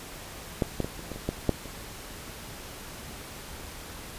clicks, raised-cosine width 2 ms, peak -10 / -13 / -18 / -26 / -22 / -25 / -13 / -8 / -27 dBFS, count 9, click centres 0.622 / 0.803 / 0.845 / 0.993 / 1.117 / 1.16 / 1.29 / 1.493 / 1.657 s, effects pink hiss -42 dBFS RMS until 4.18 s + resampled to 32000 Hz

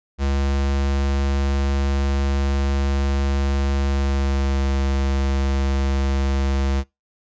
square tone with pitch glide, 69 to 68.13 Hz, C#2 to C#2, -7 to -29 cents, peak -19 dBFS, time 0.18-6.84 s, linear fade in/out 50 ms, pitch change -22 cents, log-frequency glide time 3.86-4.64 s, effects noise-tail reverb RT60 0.2 s tail -22 dB re dry + resampled to 16000 Hz

